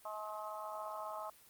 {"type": "harmonic tone", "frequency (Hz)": 212.8, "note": "G#3", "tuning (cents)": 42, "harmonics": [3, 4, 5, 6], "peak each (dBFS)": [-45, -46, -45, -47], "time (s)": [0.05, 1.3], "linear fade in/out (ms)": 2, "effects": ["white hiss -62 dBFS RMS until 1.49 s", "Opus 24 kbps"]}